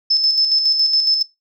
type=tone with tremolo; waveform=sine; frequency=5250 Hz; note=E8; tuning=8 cents flat; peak=-11 dBFS; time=0.1-1.23 s; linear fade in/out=10 ms; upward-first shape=square; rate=7.2 Hz; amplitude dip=45%; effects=noise-tail reverb RT60 0.2 s tail -19 dB re dry